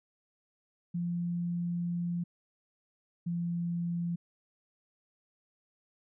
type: tone pair in turn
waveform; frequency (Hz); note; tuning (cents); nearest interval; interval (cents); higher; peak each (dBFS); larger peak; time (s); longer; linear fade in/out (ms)
sine; 173.2 / 171.71; F3 / F3; -14 / -29; unison; 15; first; -30 / -30; neither; 0.94-2.24 / 3.26-4.16; first; 10
effects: none